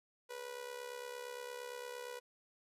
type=tone with amplitude modulation; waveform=sawtooth; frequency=490 Hz; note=B4; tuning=14 cents flat; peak=-37 dBFS; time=0.29-2.2 s; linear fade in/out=20 ms; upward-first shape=sine; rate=68.7 Hz; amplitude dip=70%; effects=resampled to 32000 Hz

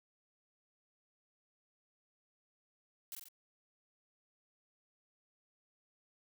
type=noise with echo; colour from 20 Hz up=blue; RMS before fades=-44 dBFS; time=3.12-3.15 s; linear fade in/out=0 ms; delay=45 ms; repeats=3; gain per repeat=-4 dB; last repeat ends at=3.285 s; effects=none

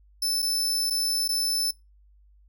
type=tone with dropouts; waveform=sawtooth; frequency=5274 Hz; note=E8; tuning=in tune; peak=-21 dBFS; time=0.22-1.71 s; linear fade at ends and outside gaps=5 ms; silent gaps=0.421-0.425 / 0.9-0.906 / 1.279-1.289 s; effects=noise-tail reverb RT60 0.2 s tail -21 dB re dry + added 50 Hz sine -54 dBFS peak until 2.48 s

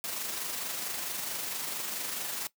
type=noise with amplitude modulation; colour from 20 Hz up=white; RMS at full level=-34 dBFS; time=0.04-2.47 s; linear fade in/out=0 ms; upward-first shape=sine; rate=24.5 Hz; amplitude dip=35%; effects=noise-tail reverb RT60 0.1 s tail -18 dB re dry + high-pass 150 Hz 12 dB/octave

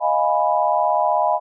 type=chord; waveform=sine; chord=F half-diminished seventh; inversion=third; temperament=equal; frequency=622.3 / 698.5 / 830.6 / 987.8 Hz; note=Eb5 / F5 / Ab5 / Cb6; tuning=0 / 0 / 0 / 0 cents; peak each=-21 dBFS; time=0-1.4 s; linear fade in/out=50 ms; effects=none

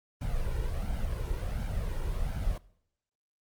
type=noise with flanger; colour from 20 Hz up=brown; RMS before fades=-31 dBFS; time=0.21-2.58 s; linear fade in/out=5 ms; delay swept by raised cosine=1.3 to 2.15 ms; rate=1.4 Hz; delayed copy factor=+1; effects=noise-tail reverb RT60 0.7 s tail -21 dB re dry + Opus 24 kbps

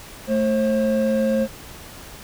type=tone pair together; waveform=triangle; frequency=220 / 534.9 Hz; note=A3 / C5; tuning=0 / +38 cents; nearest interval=octave + minor third; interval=1538 cents; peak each=-18 dBFS; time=0.27-1.48 s; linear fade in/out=50 ms; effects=pink hiss -40 dBFS RMS until 2.23 s

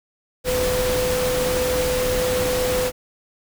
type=tone in noise; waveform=sine; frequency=503 Hz; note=B4; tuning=32 cents sharp; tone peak=-20 dBFS; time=0.44-2.92 s; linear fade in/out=50 ms; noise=pink; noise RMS=-25 dBFS; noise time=0.44-2.92 s; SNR=+2 dB; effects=none

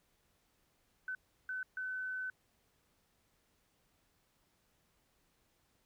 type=tone bursts at uneven times; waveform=sine; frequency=1514 Hz; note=F#6; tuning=39 cents sharp; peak=-37 dBFS; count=3; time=1.08-1.15 / 1.49-1.63 / 1.77-2.3 s; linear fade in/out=2 ms; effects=pink hiss -75 dBFS RMS until 5.85 s

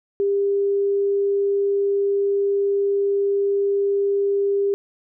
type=tone; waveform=sine; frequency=399.6 Hz; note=G4; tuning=33 cents sharp; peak=-17 dBFS; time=0.2-4.74 s; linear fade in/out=0 ms; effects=none

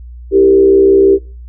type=tone with frequency modulation; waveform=sine; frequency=391.1 Hz; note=G4; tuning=4 cents flat; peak=-4 dBFS; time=0.31-1.19 s; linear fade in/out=50 ms; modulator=65.9 Hz; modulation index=0.71; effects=noise-tail reverb RT60 0.4 s tail -24 dB re dry + added 60 Hz sine -28 dBFS peak until 1.48 s

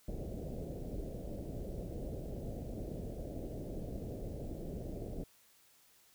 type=low-pass noise; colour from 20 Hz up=pink; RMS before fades=-42 dBFS; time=0.08-5.24 s; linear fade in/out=5 ms; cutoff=640 Hz; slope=48 dB/octave; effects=white hiss -66 dBFS RMS until 6.14 s

